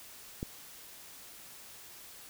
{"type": "click", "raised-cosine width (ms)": 3, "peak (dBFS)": -22, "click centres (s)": 0.429, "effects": ["white hiss -51 dBFS RMS until 2.29 s"]}